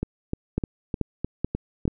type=two click trains; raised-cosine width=3 ms; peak=-10 / -13 dBFS; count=4 / 7; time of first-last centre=0.58-1.879 / 0.03-1.854 s; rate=2.31 / 3.29 Hz; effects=none